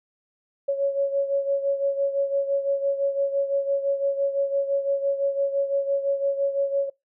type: beating tone pair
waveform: sine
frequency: 554.4 / 560.3 Hz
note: C#5 / C#5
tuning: 0 / +18 cents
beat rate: 5.9 Hz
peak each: -22 / -28 dBFS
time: 0.68-6.9 s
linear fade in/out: 10 ms
effects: noise-tail reverb RT60 0.2 s tail -24 dB re dry